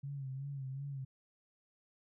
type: tone with vibrato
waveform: sine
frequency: 136.6 Hz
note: C#3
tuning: 25 cents flat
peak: -39 dBFS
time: 0.03-1.05 s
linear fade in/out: 10 ms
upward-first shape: sine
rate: 2.7 Hz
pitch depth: 66 cents each way
effects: none